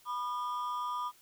triangle ring-modulated tone, 1100 Hz, C#6, 14 cents flat, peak -28 dBFS, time 0.05-1.12 s, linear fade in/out 50 ms, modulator 114 Hz, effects white hiss -62 dBFS RMS until 1.21 s

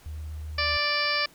sine tone, 76.8 Hz, D#2, 22 cents flat, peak -33 dBFS, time 0.06-0.77 s, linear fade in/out 0 ms
harmonic tone, 587.3 Hz, D5, in tune, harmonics 1 / 2 / 3 / 4 / 5 / 6 / 7 / 8 / 9, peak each -34 / -31 / -30 / -29 / -36 / -40 / -38 / -30 / -33 dBFS, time 0.58-1.26 s, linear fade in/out 5 ms
effects pink hiss -55 dBFS RMS until 1.34 s

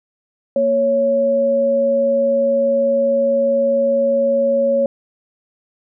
sine tone pair together, 233.1 / 554.4 Hz, A#3 / C#5, 0 / 0 cents, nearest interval octave + minor third, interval 1500 cents, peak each -23 / -13 dBFS, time 0.56-4.86 s, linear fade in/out 2 ms, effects none

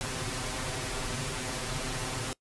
pink noise with comb filter, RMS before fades -34 dBFS, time 0.01-2.33 s, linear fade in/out 0 ms, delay 7.8 ms, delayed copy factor +0.9, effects noise-tail reverb RT60 0.1 s tail -22 dB re dry + resampled to 24000 Hz

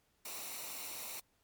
white noise with comb filter, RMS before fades -44 dBFS, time 0.25-1.2 s, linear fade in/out 5 ms, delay 0.61 ms, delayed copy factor -0.6, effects pink hiss -75 dBFS RMS until 1.43 s + MP3 96 kbps

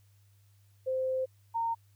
sine tone pair in turn, 520 / 919.1 Hz, C5 / A#5, -11 / -25 cents, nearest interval minor seventh, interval 986 cents, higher second, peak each -28 dBFS, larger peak neither, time 0.86-1.26 / 1.54-1.75 s, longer first, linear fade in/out 20 ms, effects added 100 Hz sine -60 dBFS peak until 1.95 s + white hiss -72 dBFS RMS until 1.95 s

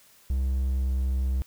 triangle tone with pitch glide, 65.5 to 65.09 Hz, C2 to C2, +2 to -8 cents, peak -21 dBFS, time 0.3-1.42 s, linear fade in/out 0 ms, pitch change -10 cents, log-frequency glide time 0.73-0.88 s, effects white hiss -57 dBFS RMS until 1.46 s

